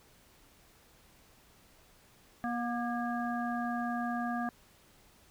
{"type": "harmonic tone with a mistuned harmonic", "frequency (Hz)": 239.2, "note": "A#3", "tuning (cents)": 45, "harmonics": [1, 3, 5, 7], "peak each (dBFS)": [-34, -36, -41, -41], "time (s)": [2.44, 4.49], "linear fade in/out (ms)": 0, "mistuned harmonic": 7, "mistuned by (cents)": -33, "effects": ["pink hiss -62 dBFS RMS until 5.3 s"]}